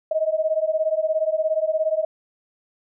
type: beating tone pair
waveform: sine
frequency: 622.3 / 639.3 Hz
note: D#5 / D#5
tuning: 0 / +47 cents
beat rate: 17 Hz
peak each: -22 dBFS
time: 0.11-2.05 s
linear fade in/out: 5 ms
effects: none